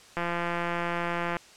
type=click train; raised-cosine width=0.5 ms; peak=-15 dBFS; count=207; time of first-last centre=0.17-1.368 s; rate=172 Hz; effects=white hiss -52 dBFS RMS until 1.56 s + low-pass 7000 Hz 12 dB/octave